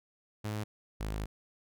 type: tone pair in turn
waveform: sawtooth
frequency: 106.2 / 52.7 Hz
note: G#2 / G#1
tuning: +39 / +26 cents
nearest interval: octave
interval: 1213 cents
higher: first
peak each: -30 / -30 dBFS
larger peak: neither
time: 0.44-0.64 / 1-1.26 s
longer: second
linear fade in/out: 10 ms
effects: none